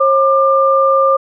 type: tone pair together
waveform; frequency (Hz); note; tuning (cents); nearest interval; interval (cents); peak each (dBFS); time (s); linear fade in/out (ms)
sine; 540 / 1194.2; C#5 / D6; -45 / +29; octave + major second; 1374; -11; 0-1.17; 10
effects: none